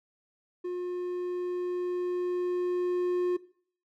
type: tone with level ramp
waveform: triangle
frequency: 357.8 Hz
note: F4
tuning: 42 cents sharp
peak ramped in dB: -29 to -22 dBFS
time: 0.64-3.37 s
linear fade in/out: 10 ms
effects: noise-tail reverb RT60 0.5 s tail -19 dB re dry